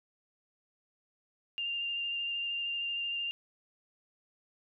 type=tone with vibrato; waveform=sine; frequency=2794 Hz; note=F7; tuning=in tune; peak=-32 dBFS; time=1.58-3.31 s; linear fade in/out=0 ms; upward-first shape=sine; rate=13 Hz; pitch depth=13 cents each way; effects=none